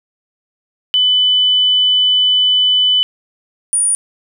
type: tone pair in turn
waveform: sine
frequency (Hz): 3000 / 9498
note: F#7 / D9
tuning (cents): +23 / +18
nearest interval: octave + minor sixth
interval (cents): 1995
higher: second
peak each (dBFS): -9 / -11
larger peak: first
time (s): 0.94-3.03 / 3.73-3.95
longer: first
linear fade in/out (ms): 0
effects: none